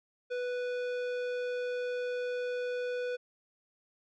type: tone with tanh clipping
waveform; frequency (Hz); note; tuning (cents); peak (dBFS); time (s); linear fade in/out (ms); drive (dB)
sine; 493.9; B4; 0; -34; 0.3-3.17; 20; 15
effects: none